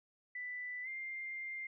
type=tone with pitch glide; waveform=sine; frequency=1985 to 2103 Hz; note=B6 to C7; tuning=+8 to +8 cents; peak=-40 dBFS; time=0.35-1.67 s; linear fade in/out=5 ms; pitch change=+100 cents; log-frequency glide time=0.83-0.88 s; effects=none